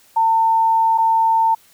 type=tone pair in turn; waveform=sine; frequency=900 / 900 Hz; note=A5 / A5; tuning=+39 / +39 cents; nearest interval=unison; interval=0 cents; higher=neither; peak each=-12 dBFS; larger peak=neither; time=0.16-0.98 / 0.98-1.55 s; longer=first; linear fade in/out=10 ms; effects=white hiss -52 dBFS RMS until 1.73 s